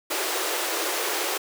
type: high-pass noise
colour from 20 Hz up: pink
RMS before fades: -27 dBFS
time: 0.1-1.38 s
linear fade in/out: 10 ms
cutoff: 320 Hz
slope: 96 dB/octave
effects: none